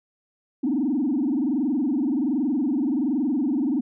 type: tone with frequency modulation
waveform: sine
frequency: 275.7 Hz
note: C#4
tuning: 9 cents flat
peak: -19 dBFS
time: 0.63-3.81 s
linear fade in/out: 10 ms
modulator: 21.3 Hz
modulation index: 1.9
effects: tanh soft clip ceiling -16 dBFS